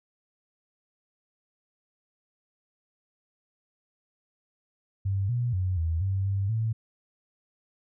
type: tone with pitch steps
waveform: sine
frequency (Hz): 97.7 / 121.2 / 92.4 / 81.8 / 96.5 / 98.3 / 111.7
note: G2 / B2 / F#2 / E2 / G2 / G2 / A2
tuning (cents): -5 / -32 / -2 / -13 / -27 / +5 / +27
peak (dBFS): -24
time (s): 5.05-6.73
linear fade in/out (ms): 10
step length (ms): 240
effects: none